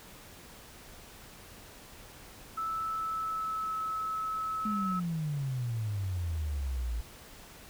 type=tone with pitch glide; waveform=sine; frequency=1313 to 1296.4 Hz; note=E6 to E6; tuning=-7 to -29 cents; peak=-31 dBFS; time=2.57-5 s; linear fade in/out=10 ms; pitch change=-22 cents; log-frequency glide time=2.8-3.8 s
type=exponential sweep; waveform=sine; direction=down; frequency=217.1 to 55 Hz; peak=-30 dBFS; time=4.65-7.01 s; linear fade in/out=5 ms
effects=tanh soft clip ceiling -20 dBFS + pink hiss -51 dBFS RMS until 7.69 s